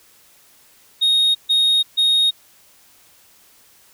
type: tone bursts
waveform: sine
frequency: 3729 Hz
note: A#7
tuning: in tune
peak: -10 dBFS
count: 3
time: 1.01-2.31 s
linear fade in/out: 20 ms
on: 340 ms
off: 140 ms
effects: tanh soft clip ceiling -12 dBFS + white hiss -52 dBFS RMS until 3.93 s